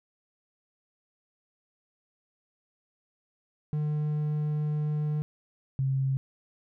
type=tone pair in turn; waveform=triangle / sine; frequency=150.6 / 134.17 Hz; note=D3 / C3; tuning=+44 / +44 cents; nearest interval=major second; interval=200 cents; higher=first; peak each=-24 dBFS; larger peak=neither; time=3.73-5.22 / 5.79-6.17 s; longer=first; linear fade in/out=0 ms; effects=none